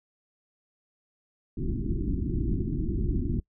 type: low-pass noise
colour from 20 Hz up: pink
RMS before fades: -28 dBFS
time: 1.57-3.4 s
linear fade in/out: 5 ms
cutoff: 370 Hz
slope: 96 dB/octave
effects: noise-tail reverb RT60 0.1 s tail -24 dB re dry